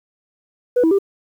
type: tone with pitch steps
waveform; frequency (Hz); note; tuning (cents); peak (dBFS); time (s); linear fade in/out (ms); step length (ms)
sine; 492.1 / 324.8 / 395.3; B4 / E4 / G4; -6 / -26 / +15; -10; 0.76-0.988; 10; 76
effects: tanh soft clip ceiling -9 dBFS + 8-bit